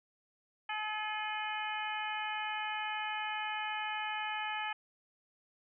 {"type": "harmonic tone with a mistuned harmonic", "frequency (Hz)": 428.1, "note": "A4", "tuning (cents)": -47, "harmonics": [2, 3, 4, 5, 6, 7], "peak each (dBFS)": [-38, -44, -41, -45, -43, -44], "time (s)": [0.69, 4.73], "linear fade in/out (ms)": 5, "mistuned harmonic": 6, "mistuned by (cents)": -62, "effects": []}